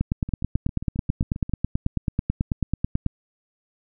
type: two click trains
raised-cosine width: 5 ms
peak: -9 / -19 dBFS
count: 29 / 10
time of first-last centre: 0.01-3.063 / 0.29-1.495 s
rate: 9.17 / 7.47 Hz
effects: none